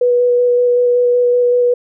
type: tone with vibrato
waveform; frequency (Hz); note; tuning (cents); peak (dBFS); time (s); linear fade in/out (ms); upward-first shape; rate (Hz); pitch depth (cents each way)
sine; 488.9; B4; -18; -9; 0.01-1.74; 5; square; 5.3; 8
effects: none